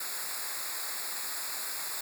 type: noise with comb filter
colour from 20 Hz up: white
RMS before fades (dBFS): -36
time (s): 0-2.01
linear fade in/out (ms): 5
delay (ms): 0.33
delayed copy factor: -0.95
effects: none